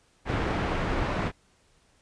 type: low-pass noise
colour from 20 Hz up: pink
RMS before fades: -28 dBFS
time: 0.25-1.32 s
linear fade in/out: 50 ms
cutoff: 2000 Hz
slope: 12 dB/octave
effects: pink hiss -64 dBFS RMS until 2.01 s + resampled to 22050 Hz